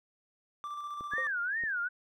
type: tone with tremolo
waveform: triangle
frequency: 1174.7 Hz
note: D6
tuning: in tune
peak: -34 dBFS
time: 0.64-1.27 s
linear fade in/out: 0 ms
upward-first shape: square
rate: 15 Hz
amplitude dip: 30%
type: clicks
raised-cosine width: 2 ms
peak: -34 dBFS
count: 3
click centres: 1.009 / 1.136 / 1.637 s
type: tone with vibrato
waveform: sine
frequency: 1615 Hz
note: G#6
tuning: 49 cents flat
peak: -30 dBFS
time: 1.11-1.89 s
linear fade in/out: 20 ms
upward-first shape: sine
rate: 2.5 Hz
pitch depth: 250 cents each way
type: tone with exponential decay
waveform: sine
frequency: 520 Hz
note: C5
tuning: 11 cents flat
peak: -34 dBFS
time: 1.18-1.34 s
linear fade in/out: 1 ms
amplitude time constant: 34 ms
effects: none